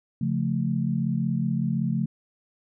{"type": "chord", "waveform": "sine", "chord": "Db augmented", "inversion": "none", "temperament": "equal", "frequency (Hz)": [138.59, 174.61, 220], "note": ["Db3", "F3", "A3"], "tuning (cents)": [0, 0, 0], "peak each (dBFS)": -27, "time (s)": [0.21, 2.06], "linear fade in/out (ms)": 5, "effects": []}